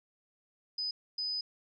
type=tone bursts at uneven times; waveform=sine; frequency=5000 Hz; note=D#8; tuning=8 cents sharp; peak=-32 dBFS; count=2; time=0.78-0.91 / 1.18-1.41 s; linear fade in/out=5 ms; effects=none